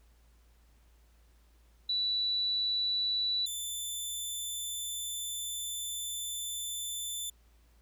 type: tone pair in turn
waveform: sine / 15% pulse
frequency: 3951 / 3528 Hz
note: B7 / A7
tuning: 0 / +4 cents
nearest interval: major second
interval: 196 cents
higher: first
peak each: -28 dBFS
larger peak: neither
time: 1.89-3.46 / 3.46-7.3 s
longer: second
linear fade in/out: 5 ms
effects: added 57 Hz sine -60 dBFS peak until 7.81 s + pink hiss -70 dBFS RMS until 7.81 s